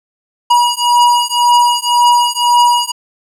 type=beating tone pair; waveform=square; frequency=962 / 963.9 Hz; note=B5 / B5; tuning=-46 / -42 cents; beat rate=1.9 Hz; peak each=-12 dBFS; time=0.5-2.92 s; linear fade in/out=10 ms; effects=low-pass 11000 Hz 12 dB/octave